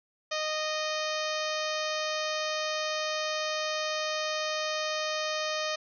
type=harmonic tone; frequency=618 Hz; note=D#5; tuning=12 cents flat; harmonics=1 / 2 / 3 / 4 / 5 / 6 / 7 / 8 / 9 / 10; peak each=-33 / -36 / -38 / -39 / -40 / -41 / -41 / -42 / -43 / -43 dBFS; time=0.31-5.76 s; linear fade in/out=10 ms; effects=none